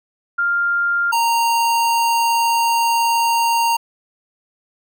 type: tone pair in turn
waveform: sine / square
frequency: 1398 / 927.1 Hz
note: F6 / A#5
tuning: +1 / -10 cents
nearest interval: perfect fifth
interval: 711 cents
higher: first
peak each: -15 dBFS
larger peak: neither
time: 0.38-1.12 / 1.12-3.77 s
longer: second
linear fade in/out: 10 ms
effects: none